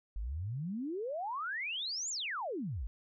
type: exponential two-way sweep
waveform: sine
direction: up then down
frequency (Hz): 46.25 to 7459 to 46.25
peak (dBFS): -35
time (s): 0.16-2.87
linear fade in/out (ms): 0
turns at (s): 2.1
effects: none